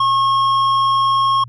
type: tone with hard clipping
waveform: triangle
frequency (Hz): 1086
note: C#6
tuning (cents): -36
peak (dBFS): -14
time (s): 0-1.44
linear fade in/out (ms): 5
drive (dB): 11
effects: added 120 Hz sine -34 dBFS peak until 1.48 s + resampled to 24000 Hz